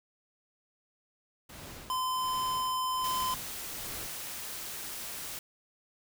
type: noise with tremolo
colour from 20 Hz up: pink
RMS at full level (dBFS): -45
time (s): 1.49-4.07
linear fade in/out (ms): 5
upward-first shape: sine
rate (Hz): 1.3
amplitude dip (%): 80
type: tone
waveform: square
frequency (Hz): 1025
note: C6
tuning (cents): -36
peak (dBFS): -30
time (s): 1.9-3.34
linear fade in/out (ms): 0
type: noise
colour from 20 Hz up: white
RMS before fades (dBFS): -40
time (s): 3.04-5.39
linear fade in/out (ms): 2
effects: none